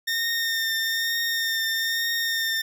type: tone with vibrato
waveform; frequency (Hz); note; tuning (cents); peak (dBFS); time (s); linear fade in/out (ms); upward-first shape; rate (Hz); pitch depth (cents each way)
20% pulse; 1825; A#6; -37; -18; 0.07-2.62; 10; triangle; 1.1; 22
effects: none